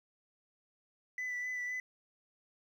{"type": "tone with vibrato", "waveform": "sine", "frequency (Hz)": 1988, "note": "B6", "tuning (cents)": 11, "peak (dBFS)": -33, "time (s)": [1.18, 1.8], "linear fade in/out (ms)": 2, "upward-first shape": "sine", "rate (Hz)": 3.9, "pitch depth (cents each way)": 19, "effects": ["tanh soft clip ceiling -34 dBFS", "11-bit"]}